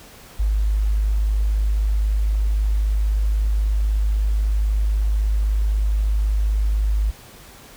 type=tone; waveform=sine; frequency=51.91 Hz; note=G#1; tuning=in tune; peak=-16 dBFS; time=0.39-7.11 s; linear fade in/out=10 ms; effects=pink hiss -44 dBFS RMS until 7.76 s